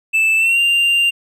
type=tone with pitch glide; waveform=triangle; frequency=2637 to 2786 Hz; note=E7 to F7; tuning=0 to -5 cents; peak=-10 dBFS; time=0.13-1.11 s; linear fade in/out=20 ms; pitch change=+95 cents; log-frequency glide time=0.37-0.6 s; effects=none